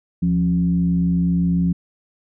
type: tone with frequency modulation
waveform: sine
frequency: 174.3 Hz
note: F3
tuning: 3 cents flat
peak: -15 dBFS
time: 0.22-1.73 s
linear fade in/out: 10 ms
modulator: 98.4 Hz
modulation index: 0.5
effects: none